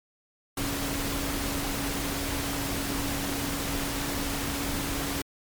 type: tone in noise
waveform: sine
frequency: 279.8 Hz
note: C#4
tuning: 16 cents sharp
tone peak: -34 dBFS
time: 0.57-5.22 s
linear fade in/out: 5 ms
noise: pink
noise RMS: -31 dBFS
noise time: 0.57-5.22 s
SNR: -6 dB
effects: MP3 96 kbps

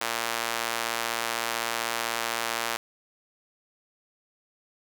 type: tone with high-pass filter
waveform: sawtooth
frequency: 115.8 Hz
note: A#2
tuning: 11 cents flat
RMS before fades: -30 dBFS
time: 0.01-2.77 s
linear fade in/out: 5 ms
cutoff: 900 Hz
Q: 0.68
effects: none

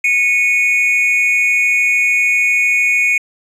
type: tone pair together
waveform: triangle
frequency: 2200 / 2467 Hz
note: C#7 / D#7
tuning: -14 / -15 cents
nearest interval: major second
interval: 199 cents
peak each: -12 dBFS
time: 0.04-3.18 s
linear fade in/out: 5 ms
effects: resampled to 32000 Hz

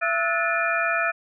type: tone cluster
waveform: sine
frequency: 672 / 1305 / 1460 / 1754 / 2421 Hz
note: E5 / E6 / F#6 / A6 / D#7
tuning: +33 / -18 / -24 / -6 / -48 cents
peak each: -27 dBFS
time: 0.01-1.12 s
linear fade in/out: 20 ms
effects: none

